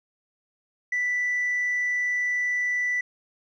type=tone with tanh clipping; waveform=triangle; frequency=1975.5 Hz; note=B6; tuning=in tune; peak=-23 dBFS; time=0.92-3.01 s; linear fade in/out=5 ms; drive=5 dB; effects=none